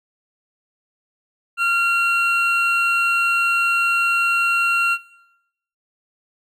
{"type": "tone pair together", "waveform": "triangle", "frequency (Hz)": [1385.1, 2740], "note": ["F6", "F7"], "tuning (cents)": [-15, -34], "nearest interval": "octave", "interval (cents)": 1181, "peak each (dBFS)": [-16, -18], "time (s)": [1.57, 4.98], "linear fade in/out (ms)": 50, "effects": ["noise-tail reverb RT60 0.8 s tail -17 dB re dry"]}